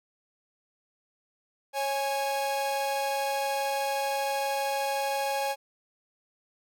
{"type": "tone pair together", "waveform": "45% pulse", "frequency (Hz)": [549.4, 830.6], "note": ["C#5", "G#5"], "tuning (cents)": [-16, 0], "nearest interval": "perfect fifth", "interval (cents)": 716, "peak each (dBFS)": [-31, -29], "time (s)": [1.73, 5.56], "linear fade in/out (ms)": 50, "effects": []}